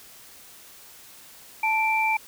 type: tone pair together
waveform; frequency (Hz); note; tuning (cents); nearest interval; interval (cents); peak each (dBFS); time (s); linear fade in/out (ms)
sine; 878.8 / 2349; A5 / D7; -2 / 0; octave + perfect fourth; 1702; -23; 1.63-2.17; 5
effects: white hiss -48 dBFS RMS until 2.27 s